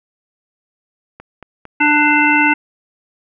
click train, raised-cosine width 0.5 ms, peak -19 dBFS, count 6, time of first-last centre 1.2-2.334 s, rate 4.41 Hz
harmonic tone, 297 Hz, D4, 20 cents sharp, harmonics 1 / 3 / 5 / 7 / 9, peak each -16 / -16 / -16 / -16 / -16 dBFS, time 1.8-2.54 s, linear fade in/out 10 ms
effects none

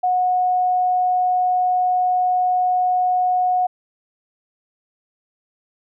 sine tone, 730 Hz, F#5, 24 cents flat, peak -15 dBFS, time 0.03-3.67 s, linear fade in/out 10 ms, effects none

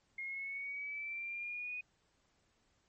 sine linear sweep, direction up, 2137 to 2489 Hz, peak -39 dBFS, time 0.18-1.81 s, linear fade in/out 5 ms, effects pink hiss -75 dBFS RMS until 2.88 s + MP3 32 kbps

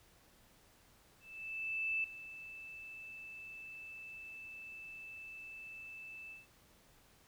sine tone with ADSR envelope, 2637 Hz, E7, in tune, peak -32 dBFS, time 1.2-6.47 s, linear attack 840 ms, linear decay 4 ms, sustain -15 dB, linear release 160 ms, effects pink hiss -66 dBFS RMS until 7.27 s

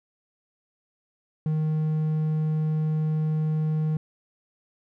triangle tone, 155.5 Hz, D#3, 1 cent flat, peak -20 dBFS, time 1.46-3.97 s, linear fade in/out 2 ms, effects none

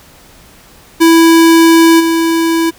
square tone with level steps, 329.7 Hz, E4, in tune, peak -4 / -10 dBFS, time 1-2.71 s, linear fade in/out 20 ms, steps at 1.99 s, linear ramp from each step 20 ms, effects pink hiss -41 dBFS RMS until 2.78 s

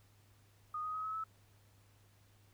sine tone with pitch steps, 1234 / 1251.2 / 1268.7 / 1286.4 / 1304.4 Hz, D#6 / D#6 / D#6 / E6 / E6, -15 / +9 / +33 / -43 / -19 cents, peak -37 dBFS, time 0.74-1.24 s, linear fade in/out 5 ms, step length 100 ms, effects added 101 Hz sine -65 dBFS peak until 2.53 s + pink hiss -70 dBFS RMS until 2.53 s

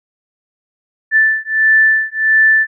sine beating tone pair, 1760 / 1761.5 Hz, A6 / A6, 0 / +1 cents, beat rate 1.5 Hz, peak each -12 dBFS, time 1.11-2.67 s, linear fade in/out 50 ms, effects none

